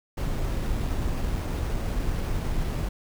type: noise with sample-and-hold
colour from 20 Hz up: brown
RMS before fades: -27 dBFS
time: 0.17-2.89 s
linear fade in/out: 10 ms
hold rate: 7350 Hz
effects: none